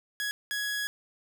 sawtooth tone bursts at uneven times, 1671 Hz, G#6, 10 cents sharp, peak -26 dBFS, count 2, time 0.2-0.31 / 0.51-0.87 s, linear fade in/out 0 ms, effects none

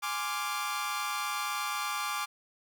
sawtooth chord, D half-diminished seventh, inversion second, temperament equal, 830.6 / 1046.5 / 1174.7 / 1396.9 Hz, Ab5 / C6 / D6 / F6, 0 / 0 / 0 / 0 cents, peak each -35 / -36 / -30 / -36 dBFS, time 0.02-2.26 s, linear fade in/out 20 ms, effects none

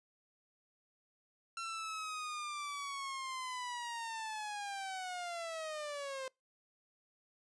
sawtooth linear sweep, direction down, 1358 to 519 Hz, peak -36 dBFS, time 1.57-6.28 s, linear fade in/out 2 ms, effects noise-tail reverb RT60 0.2 s tail -25 dB re dry + resampled to 22050 Hz

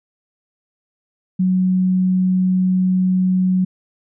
sine tone, 185 Hz, F#3, in tune, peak -13 dBFS, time 1.39-3.65 s, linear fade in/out 10 ms, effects none

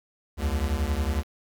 square beating tone pair, 67.8 / 78.8 Hz, C#2 / D#2, -38 / +23 cents, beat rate 11 Hz, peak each -27 / -28 dBFS, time 0.37-1.24 s, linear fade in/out 50 ms, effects 9-bit

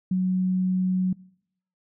sine tone, 185 Hz, F#3, in tune, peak -20 dBFS, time 0.11-1.13 s, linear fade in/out 5 ms, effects noise-tail reverb RT60 0.7 s tail -23 dB re dry

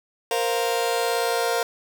sawtooth chord, Bb suspended second, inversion none, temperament just, 466.2 / 524.4 / 699.2 Hz, Bb4 / C5 / F5, 0 / +4 / +2 cents, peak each -20 / -24 / -22 dBFS, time 0.31-1.63 s, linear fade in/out 2 ms, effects none

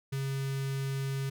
square tone with notch filter, 135.9 Hz, C#3, 34 cents flat, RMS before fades -33 dBFS, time 0.12-1.3 s, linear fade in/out 10 ms, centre 750 Hz, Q 0.85, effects none

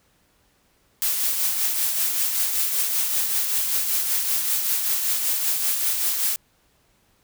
blue noise with tremolo, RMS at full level -21 dBFS, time 1.02-6.36 s, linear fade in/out 0 ms, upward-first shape triangle, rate 5.2 Hz, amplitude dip 45%, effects pink hiss -63 dBFS RMS until 7.23 s

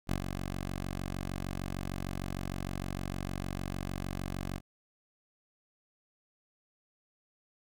10% pulse tone with ADSR envelope, 46.56 Hz, F#1, 12 cents sharp, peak -20 dBFS, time 0.07-4.61 s, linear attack 44 ms, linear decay 75 ms, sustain -7 dB, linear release 51 ms, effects none

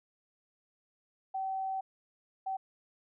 sine tone bursts at uneven times, 767 Hz, G5, 38 cents flat, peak -32 dBFS, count 2, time 1.34-1.81 / 2.46-2.57 s, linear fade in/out 10 ms, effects none

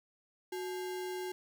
sine tone with sample-and-hold, 367 Hz, F#4, 14 cents flat, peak -36 dBFS, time 0.52-1.32 s, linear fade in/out 5 ms, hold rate 1225 Hz, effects none

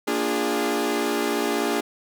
sawtooth chord, Bb dominant seventh, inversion none, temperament equal with one note detuned, 233.1 / 293.7 / 349.2 / 410.5 Hz, Bb3 / D4 / F4 / Ab4, 0 / 0 / 0 / -20 cents, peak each -26 / -23 / -25 / -22 dBFS, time 0.07-1.81 s, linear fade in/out 10 ms, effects none

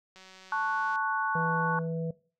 click train, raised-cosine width 0.2 ms, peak -34 dBFS, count 151, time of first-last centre 0.16-0.958 s, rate 188 Hz
sine chord, F# minor, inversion first, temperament equal, 880 / 1108.7 / 1480 Hz, A5 / C#6 / F#6, 0 / 0 / 0 cents, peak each -31 dBFS, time 0.52-1.79 s, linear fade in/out 2 ms
harmonic tone, 164.1 Hz, E3, 8 cents flat, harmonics 1 / 3 / 4, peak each -31 / -35 / -46 dBFS, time 1.35-2.11 s, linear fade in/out 5 ms
effects noise-tail reverb RT60 0.4 s tail -21 dB re dry

